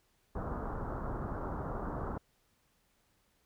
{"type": "low-pass noise", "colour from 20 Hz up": "pink", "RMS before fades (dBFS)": -38, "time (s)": [0.35, 2.18], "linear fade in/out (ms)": 5, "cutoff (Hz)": 1400, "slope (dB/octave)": 48, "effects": ["pink hiss -73 dBFS RMS until 3.45 s"]}